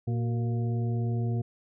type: harmonic tone with a mistuned harmonic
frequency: 117 Hz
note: A#2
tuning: 7 cents sharp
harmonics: 1 / 2 / 3 / 4 / 6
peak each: -26 / -35 / -39 / -43 / -45 dBFS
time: 0.07-1.42 s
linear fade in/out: 10 ms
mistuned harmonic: 3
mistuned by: +80 cents
effects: none